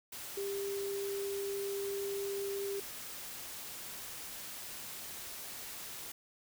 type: tone in noise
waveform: sine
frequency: 397.4 Hz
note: G4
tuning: 24 cents sharp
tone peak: -35 dBFS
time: 0.37-2.8 s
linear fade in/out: 5 ms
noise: white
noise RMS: -45 dBFS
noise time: 0.12-6.12 s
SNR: +7 dB
effects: none